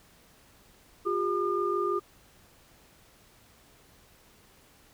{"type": "tone cluster", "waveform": "sine", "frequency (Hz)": [357.5, 403.5, 1208], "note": ["F4", "G#4", "D6"], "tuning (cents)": [41, -50, 48], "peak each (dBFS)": -30, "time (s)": [1.05, 2], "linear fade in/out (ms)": 20, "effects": ["pink hiss -59 dBFS RMS until 4.93 s"]}